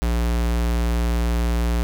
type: tone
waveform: square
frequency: 58.6 Hz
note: A#1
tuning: 10 cents sharp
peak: -19 dBFS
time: 0.02-1.83 s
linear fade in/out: 0 ms
effects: none